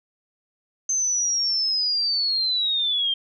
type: linear sweep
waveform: sine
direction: down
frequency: 6272 to 3160 Hz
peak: -20 dBFS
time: 0.89-3.14 s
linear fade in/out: 5 ms
effects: none